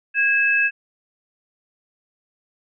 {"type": "tone pair together", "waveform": "sine", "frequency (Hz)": [1641, 2605], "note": ["G#6", "E7"], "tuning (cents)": [-21, -21], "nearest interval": "minor sixth", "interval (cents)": 800, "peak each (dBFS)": -18, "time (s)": [0.14, 0.71], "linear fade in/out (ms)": 50, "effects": []}